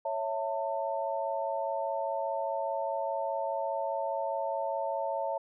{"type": "chord", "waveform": "sine", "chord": "A major", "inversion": "first", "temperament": "equal with one note detuned", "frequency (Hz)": [554.4, 659.3, 896.4], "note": ["C#5", "E5", "A5"], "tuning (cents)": [0, 0, 32], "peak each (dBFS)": -34, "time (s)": [0.05, 5.38], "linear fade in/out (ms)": 5, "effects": []}